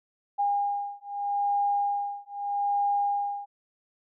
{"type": "beating tone pair", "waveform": "sine", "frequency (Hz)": [810, 810.8], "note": ["G#5", "G#5"], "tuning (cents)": [-43, -42], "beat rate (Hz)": 0.8, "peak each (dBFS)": -28, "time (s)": [0.38, 3.46], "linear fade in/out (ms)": 20, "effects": []}